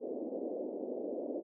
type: band-pass noise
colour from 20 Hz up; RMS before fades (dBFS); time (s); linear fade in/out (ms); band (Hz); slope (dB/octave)
white; -39; 0-1.43; 50; 240 to 590; 48
effects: none